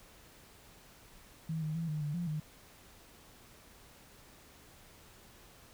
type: tone with pitch steps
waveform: sine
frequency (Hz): 160.4 / 154.6 / 165.4 / 152.4 / 147.6 / 173.5 / 153.2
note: E3 / D#3 / E3 / D#3 / D3 / F3 / D#3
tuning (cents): -47 / -11 / +6 / -36 / +9 / -11 / -27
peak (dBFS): -33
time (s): 1.49-2.4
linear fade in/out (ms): 5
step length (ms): 130
effects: pink hiss -58 dBFS RMS until 5.73 s